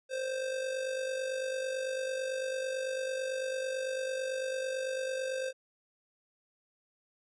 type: tone with amplitude modulation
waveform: square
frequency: 523.3 Hz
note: C5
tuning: in tune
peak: -31 dBFS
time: 0.09-5.53 s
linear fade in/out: 50 ms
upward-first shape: sine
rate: 49 Hz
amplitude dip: 50%
effects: resampled to 22050 Hz